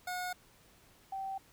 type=tone pair in turn; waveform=25% pulse / sine; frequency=725 / 774.6 Hz; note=F#5 / G5; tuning=-35 / -21 cents; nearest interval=minor second; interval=114 cents; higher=second; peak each=-32 / -36 dBFS; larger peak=first; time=0.07-0.33 / 1.12-1.38 s; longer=neither; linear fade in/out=5 ms; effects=pink hiss -63 dBFS RMS until 1.52 s